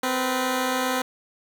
10% pulse tone pair together, 257.6 / 487.7 Hz, C4 / B4, -27 / -22 cents, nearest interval major seventh, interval 1105 cents, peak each -15 / -22 dBFS, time 0.03-1.02 s, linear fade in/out 5 ms, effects none

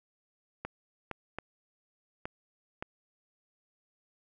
clicks, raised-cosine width 0.5 ms, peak -21 dBFS, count 5, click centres 0.65 / 1.113 / 1.386 / 2.255 / 2.825 s, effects none

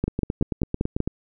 two click trains, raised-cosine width 3 ms, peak -11 / -9 dBFS, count 10 / 6, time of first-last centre 0.08-1.076 / 0.04-1.003 s, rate 9.04 / 5.19 Hz, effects none

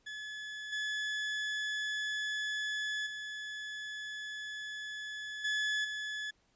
30% pulse tone with level steps, 1712 Hz, A6, 48 cents flat, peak -38 / -31 / -37 / -28 / -34 dBFS, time 0.06-6.31 s, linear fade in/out 10 ms, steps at 0.72 / 3.06 / 5.44 / 5.84 s, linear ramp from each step 10 ms, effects pink hiss -72 dBFS RMS until 6.55 s + resampled to 16000 Hz

